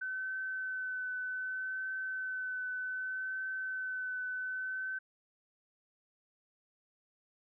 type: tone with vibrato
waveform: sine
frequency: 1519 Hz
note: F#6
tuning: 45 cents sharp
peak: -35 dBFS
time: 0.01-4.99 s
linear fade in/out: 10 ms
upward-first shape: triangle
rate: 0.65 Hz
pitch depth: 17 cents each way
effects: none